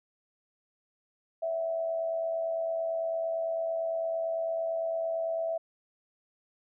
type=tone with amplitude modulation; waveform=sine; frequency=658 Hz; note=E5; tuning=3 cents flat; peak=-26 dBFS; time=1.42-5.58 s; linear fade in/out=10 ms; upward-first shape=sine; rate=88.9 Hz; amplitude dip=50%; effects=none